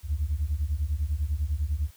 sine beating tone pair, 69.3 / 79.3 Hz, C#2 / D#2, 0 / +33 cents, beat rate 10 Hz, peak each -27 dBFS, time 0.03-1.91 s, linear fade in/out 50 ms, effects tanh soft clip ceiling -19 dBFS + white hiss -57 dBFS RMS until 1.96 s

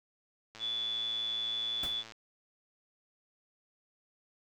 click train, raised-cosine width 0.2 ms, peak -31 dBFS, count 177, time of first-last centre 0.55-2.121 s, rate 112 Hz
sine tone, 3451 Hz, A7, 34 cents flat, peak -32 dBFS, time 0.59-2.04 s, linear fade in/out 50 ms
pink noise with exponential decay, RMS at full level -37 dBFS, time 1.83-2 s, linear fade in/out 2 ms, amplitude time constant 35 ms
effects none

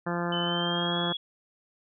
harmonic tone, 173.1 Hz, F3, 15 cents flat, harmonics 1 / 2 / 3 / 4 / 5 / 6 / 7 / 8 / 9 / 10, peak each -31 / -34 / -36 / -37 / -38 / -39 / -39 / -40 / -41 / -41 dBFS, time 0.06-1.13 s, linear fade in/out 10 ms
sine tone with pitch glide, 3034 to 3347 Hz, F#7 to G#7, +43 to +13 cents, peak -30 dBFS, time 0.32-1.17 s, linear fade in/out 5 ms, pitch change +170 cents, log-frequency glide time 0.43-0.98 s
effects none

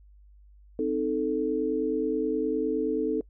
sine chord, A diminished, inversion first, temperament equal, 261.6 / 311.1 / 440 Hz, C4 / Eb4 / A4, 0 / 0 / 0 cents, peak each -31 / -29 / -27 dBFS, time 0.79-3.21 s, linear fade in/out 2 ms, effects noise-tail reverb RT60 0.1 s tail -25 dB re dry + added 50 Hz sine -51 dBFS peak until 3.29 s

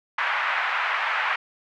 white band-pass noise, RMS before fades -25 dBFS, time 0.18-1.36 s, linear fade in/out 5 ms, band 830 to 2200 Hz, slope 24 dB/octave, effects none

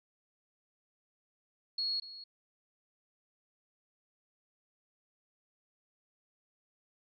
sine tone with echo, 4324 Hz, C#8, 44 cents flat, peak -31 dBFS, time 1.78-2 s, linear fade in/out 5 ms, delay 240 ms, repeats 1, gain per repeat -14 dB, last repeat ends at 2.24 s, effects none

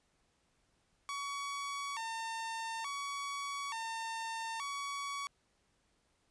sawtooth tone with vibrato, 1010 Hz, B5, 39 cents sharp, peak -34 dBFS, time 1.09-5.27 s, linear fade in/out 0 ms, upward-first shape square, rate 0.57 Hz, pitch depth 190 cents each way, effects pink hiss -75 dBFS RMS until 6.3 s + resampled to 22050 Hz

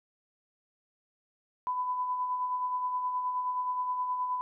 sine tone with tremolo, 1000 Hz, B5, 21 cents sharp, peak -27 dBFS, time 1.67-4.41 s, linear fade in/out 0 ms, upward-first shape sine, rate 9.5 Hz, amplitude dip 40%, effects none

